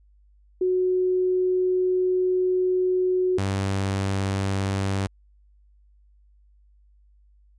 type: tone pair in turn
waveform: sine / sawtooth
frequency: 367.7 / 97.39 Hz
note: F#4 / G2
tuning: -11 / -11 cents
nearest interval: octave + major seventh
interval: 2300 cents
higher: first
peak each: -19 dBFS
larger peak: neither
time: 0.61-3.38 / 3.38-5.07 s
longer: first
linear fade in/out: 5 ms
effects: added 50 Hz sine -54 dBFS peak until 7.58 s + resampled to 22050 Hz